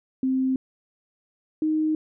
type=tone pair in turn; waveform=sine; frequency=261.6 / 311.1 Hz; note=C4 / D#4; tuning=0 / 0 cents; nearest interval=minor third; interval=300 cents; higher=second; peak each=-20 dBFS; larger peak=neither; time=0.23-0.56 / 1.62-1.95 s; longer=neither; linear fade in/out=2 ms; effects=none